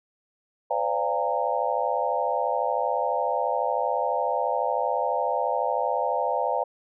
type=tone cluster; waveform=sine; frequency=509 / 583 / 696 / 808 / 920 Hz; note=C5 / D5 / F5 / G#5 / A#5; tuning=-48 / -13 / -6 / -48 / -23 cents; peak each=-29 dBFS; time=0.7-6.64 s; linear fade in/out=10 ms; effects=none